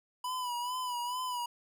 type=tone with vibrato; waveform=square; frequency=987.8 Hz; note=B5; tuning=in tune; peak=-34 dBFS; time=0.24-1.46 s; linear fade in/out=5 ms; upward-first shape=sine; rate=2.3 Hz; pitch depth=54 cents each way; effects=none